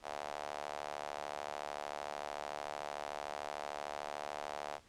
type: tone with high-pass filter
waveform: sawtooth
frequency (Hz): 73.42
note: D2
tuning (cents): 0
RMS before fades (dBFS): -43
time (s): 0.02-4.8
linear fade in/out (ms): 50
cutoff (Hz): 700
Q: 2.8
effects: pink hiss -64 dBFS RMS until 4.88 s + low-pass 8000 Hz 12 dB/octave